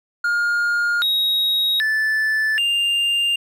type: tone with pitch steps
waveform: triangle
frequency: 1418 / 3790 / 1750 / 2799 Hz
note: F6 / A#7 / A6 / F7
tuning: +26 / +28 / -10 / +3 cents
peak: -15 dBFS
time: 0.24-3.36 s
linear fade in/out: 5 ms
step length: 780 ms
effects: none